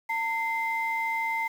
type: tone pair together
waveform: sine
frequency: 906 / 2081 Hz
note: A#5 / C7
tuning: -50 / -10 cents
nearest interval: octave + major second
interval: 1440 cents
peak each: -28 / -28 dBFS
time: 0.09-1.48 s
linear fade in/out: 10 ms
effects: tanh soft clip ceiling -19 dBFS + 8-bit